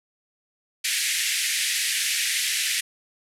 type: band-pass noise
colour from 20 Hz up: pink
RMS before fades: -25 dBFS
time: 0.84-2.81 s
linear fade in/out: 10 ms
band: 1800 to 12000 Hz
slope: 48 dB/octave
effects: none